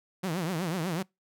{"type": "tone with vibrato", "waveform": "sawtooth", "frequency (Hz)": 172.9, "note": "F3", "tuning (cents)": -17, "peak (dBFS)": -25, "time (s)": [0.23, 1.03], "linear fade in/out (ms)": 10, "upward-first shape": "triangle", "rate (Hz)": 8.1, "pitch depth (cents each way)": 230, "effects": ["noise-tail reverb RT60 0.2 s tail -25 dB re dry"]}